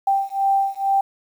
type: beating tone pair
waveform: sine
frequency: 784 / 786.2 Hz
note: G5 / G5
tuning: 0 / +5 cents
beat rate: 2.2 Hz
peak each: -20 dBFS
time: 0.07-1.01 s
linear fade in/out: 5 ms
effects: 8-bit